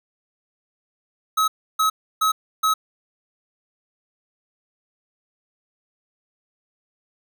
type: tone bursts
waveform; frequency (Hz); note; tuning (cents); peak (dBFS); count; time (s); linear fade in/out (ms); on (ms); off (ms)
square; 1282; E6; -49; -17; 4; 1.37-2.74; 10; 110; 310
effects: none